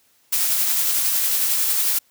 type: noise with tremolo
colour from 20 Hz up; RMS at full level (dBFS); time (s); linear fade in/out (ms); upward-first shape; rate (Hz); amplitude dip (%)
blue; -19; 0.32-1.99; 10; sine; 11; 25
effects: white hiss -60 dBFS RMS until 2.1 s + high-pass 60 Hz 12 dB/octave